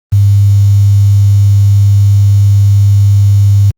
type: tone with quantisation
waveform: sine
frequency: 100.5 Hz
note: G2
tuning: 44 cents sharp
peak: -3 dBFS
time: 0.12-3.71 s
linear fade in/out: 10 ms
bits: 5
effects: Opus 24 kbps

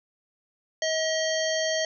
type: harmonic tone with a mistuned harmonic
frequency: 636 Hz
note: D#5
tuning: 38 cents sharp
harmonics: 1 / 3 / 5 / 7 / 9 / 10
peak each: -26 / -31 / -33 / -34 / -36 / -36 dBFS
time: 0.82-1.85 s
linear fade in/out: 2 ms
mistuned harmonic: 9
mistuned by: -28 cents
effects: none

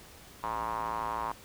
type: tone with band-pass filter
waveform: square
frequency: 56 Hz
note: A1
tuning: 31 cents sharp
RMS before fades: -34 dBFS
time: 0.43-1.32 s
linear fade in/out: 5 ms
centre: 1000 Hz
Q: 6.5
effects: pink hiss -52 dBFS RMS until 1.44 s

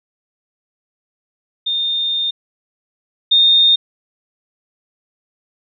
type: tone pair in turn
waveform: sine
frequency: 3639 / 3662 Hz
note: A#7 / A#7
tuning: -42 / -32 cents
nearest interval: unison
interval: 10 cents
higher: second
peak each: -16 / -8 dBFS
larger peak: second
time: 1.66-2.31 / 3.31-3.76 s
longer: first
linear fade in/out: 10 ms
effects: none

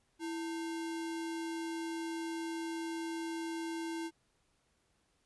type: tone with sample-and-hold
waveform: sine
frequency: 329.6 Hz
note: E4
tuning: in tune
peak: -36 dBFS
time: 0.19-4.11 s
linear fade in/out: 50 ms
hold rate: 1225 Hz
effects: pink hiss -75 dBFS RMS until 5.25 s + resampled to 24000 Hz

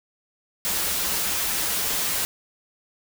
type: noise with comb filter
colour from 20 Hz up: white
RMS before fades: -25 dBFS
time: 0.65-2.25 s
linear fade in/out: 0 ms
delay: 8.1 ms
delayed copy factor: -0.5
effects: none

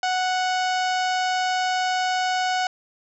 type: harmonic tone with a mistuned harmonic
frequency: 739 Hz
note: F#5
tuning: 2 cents flat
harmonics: 1 / 2 / 3 / 4 / 5 / 6 / 7 / 8 / 9 / 10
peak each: -22 / -28 / -34 / -33 / -39 / -37 / -36 / -43 / -41 / -45 dBFS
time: 0.03-2.67 s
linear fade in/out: 2 ms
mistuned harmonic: 9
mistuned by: -18 cents
effects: none

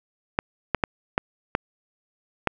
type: clicks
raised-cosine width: 0.5 ms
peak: -5 dBFS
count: 6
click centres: 0.389 / 0.747 / 0.838 / 1.179 / 1.551 / 2.473 s
effects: none

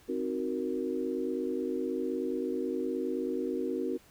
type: chord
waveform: sine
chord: C half-diminished seventh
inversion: none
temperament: equal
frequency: 261.6 / 311.1 / 370 / 466.2 Hz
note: C4 / Eb4 / Gb4 / Bb4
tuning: 0 / 0 / 0 / 0 cents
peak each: -35 / -37 / -34 / -36 dBFS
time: 0.08-3.98 s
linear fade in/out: 20 ms
effects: pink hiss -60 dBFS RMS until 4.1 s

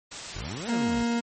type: noise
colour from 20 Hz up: white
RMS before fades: -37 dBFS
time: 0.11-0.71 s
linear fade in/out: 10 ms
type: exponential two-way sweep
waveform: 20% pulse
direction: up then down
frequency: 38.89 to 256.6 to 47.52 Hz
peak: -29 dBFS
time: 0.34-1.04 s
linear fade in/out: 20 ms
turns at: 0.69 s
type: tone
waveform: 40% pulse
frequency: 234.7 Hz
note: A#3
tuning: 12 cents sharp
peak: -23 dBFS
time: 0.68-1.21 s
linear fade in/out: 20 ms
effects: MP3 32 kbps

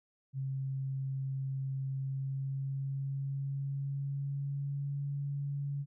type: tone with pitch glide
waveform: sine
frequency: 134.6 to 141.37 Hz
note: C3 to C#3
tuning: +49 to +34 cents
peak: -33 dBFS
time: 0.33-5.86 s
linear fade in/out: 50 ms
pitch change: +85 cents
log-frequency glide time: 1.92-5.05 s
effects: none

